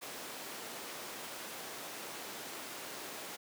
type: high-pass noise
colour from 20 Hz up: pink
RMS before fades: -45 dBFS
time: 0.01-3.37 s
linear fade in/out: 20 ms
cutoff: 320 Hz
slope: 12 dB/octave
effects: none